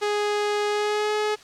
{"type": "tone with pitch glide", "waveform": "sawtooth", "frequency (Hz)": [415.3, 423.5], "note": ["G#4", "G#4"], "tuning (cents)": [0, 34], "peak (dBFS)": -18, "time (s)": [0.01, 1.36], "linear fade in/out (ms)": 20, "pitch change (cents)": 34, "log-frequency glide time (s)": [0.68, 1.13], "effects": ["white hiss -48 dBFS RMS until 1.43 s", "low-pass 6000 Hz 12 dB/octave"]}